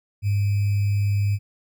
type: tone with sample-and-hold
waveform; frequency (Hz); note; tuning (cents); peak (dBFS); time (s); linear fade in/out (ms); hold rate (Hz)
sine; 101.4; G#2; -41; -18; 0.22-1.39; 50; 2450
effects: none